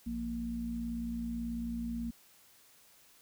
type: harmonic tone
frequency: 58.27 Hz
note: A#1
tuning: in tune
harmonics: 1 / 3 / 4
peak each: -42 / -47 / -35 dBFS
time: 0.06-2.11 s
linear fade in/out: 10 ms
effects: white hiss -62 dBFS RMS until 3.21 s